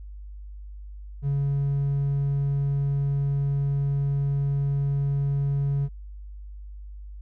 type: tone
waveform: triangle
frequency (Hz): 140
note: C#3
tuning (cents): +18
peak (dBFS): -19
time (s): 1.22-5.89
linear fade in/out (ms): 50
effects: tanh soft clip ceiling -16 dBFS + added 50 Hz sine -37 dBFS peak until 7.21 s